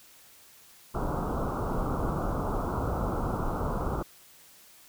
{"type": "low-pass noise", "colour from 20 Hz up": "pink", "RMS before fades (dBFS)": -30, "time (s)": [0.94, 4.03], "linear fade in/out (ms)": 10, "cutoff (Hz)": 1400, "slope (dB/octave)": 96, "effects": ["white hiss -55 dBFS RMS until 4.88 s"]}